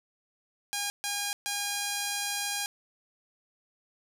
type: tone bursts at uneven times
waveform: 5% pulse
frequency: 813 Hz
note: G#5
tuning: 37 cents flat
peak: -18 dBFS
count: 3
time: 0.73-0.9 / 1.04-1.33 / 1.46-2.66 s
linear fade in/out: 0 ms
effects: none